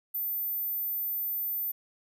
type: tone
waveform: sine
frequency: 14080 Hz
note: A9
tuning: in tune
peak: -29 dBFS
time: 0.14-1.72 s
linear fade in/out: 10 ms
effects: none